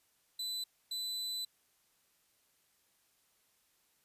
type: tone bursts at uneven times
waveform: 40% pulse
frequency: 4000 Hz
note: B7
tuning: 21 cents sharp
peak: -35 dBFS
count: 2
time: 0.39-0.64 / 0.91-1.45 s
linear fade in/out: 5 ms
effects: white hiss -73 dBFS RMS until 4.04 s + resampled to 32000 Hz